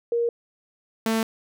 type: tone pair in turn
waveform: sine / sawtooth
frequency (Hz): 470 / 223.5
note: A#4 / A3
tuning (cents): +14 / +27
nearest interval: octave + minor second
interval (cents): 1287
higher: first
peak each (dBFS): -20 / -17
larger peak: second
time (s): 0.12-0.29 / 1.06-1.23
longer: neither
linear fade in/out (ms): 2
effects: none